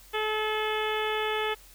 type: harmonic tone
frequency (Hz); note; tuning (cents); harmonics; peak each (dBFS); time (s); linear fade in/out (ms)
430.9; A4; -36; 1 / 2 / 3 / 4 / 5 / 6 / 7 / 8; -30 / -33 / -35 / -36 / -37 / -38 / -38 / -39; 0.13-1.55; 20
effects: added 44 Hz sine -54 dBFS peak until 1.74 s + white hiss -54 dBFS RMS until 1.74 s